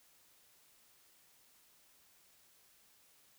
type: silence
effects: white hiss -67 dBFS RMS until 3.38 s